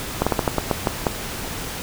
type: slowing click train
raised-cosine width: 1 ms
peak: -3 dBFS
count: 9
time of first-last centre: 0.22-1.068 s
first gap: 46 ms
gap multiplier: 1.23
effects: pink hiss -30 dBFS RMS until 1.82 s